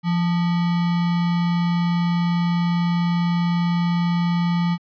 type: tone with sample-and-hold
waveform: sine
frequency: 172.4 Hz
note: F3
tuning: 22 cents flat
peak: -17 dBFS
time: 0.03-4.78 s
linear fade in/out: 50 ms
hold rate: 1050 Hz
effects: resampled to 11025 Hz